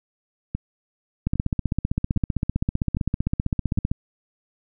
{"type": "two click trains", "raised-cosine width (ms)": 5, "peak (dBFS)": [-13, -9], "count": [5, 42], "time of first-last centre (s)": [[0.55, 3.776], [1.27, 3.915]], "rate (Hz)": [1.24, 15.5], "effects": []}